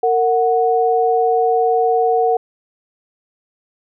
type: tone pair together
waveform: sine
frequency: 458.7 / 737.7 Hz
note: A#4 / F#5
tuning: -28 / -5 cents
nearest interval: minor sixth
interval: 823 cents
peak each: -15 dBFS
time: 0.03-2.37 s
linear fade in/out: 5 ms
effects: none